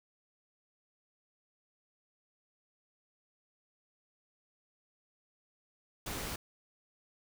pink noise with amplitude modulation, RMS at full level -37 dBFS, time 6.06-6.36 s, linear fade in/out 5 ms, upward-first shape sine, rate 209 Hz, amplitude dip 50%, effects none

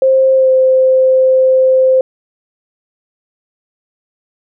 sine tone with pitch glide, 528 to 520.7 Hz, C5 to C5, +16 to -8 cents, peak -6 dBFS, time 0.02-2.01 s, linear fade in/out 2 ms, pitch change -24 cents, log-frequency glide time 0.35-0.5 s, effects none

